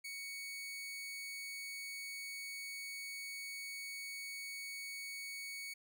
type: tone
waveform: sawtooth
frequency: 2230 Hz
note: C#7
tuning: 10 cents sharp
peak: -40 dBFS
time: 0.04-5.74 s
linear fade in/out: 10 ms
effects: none